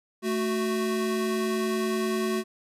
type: tone pair together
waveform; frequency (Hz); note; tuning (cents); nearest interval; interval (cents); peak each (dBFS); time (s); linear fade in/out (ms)
square; 219.9 / 369.8; A3 / F#4; -1 / -1; major sixth; 900; -29 / -28; 0.22-2.44; 50
effects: resampled to 32000 Hz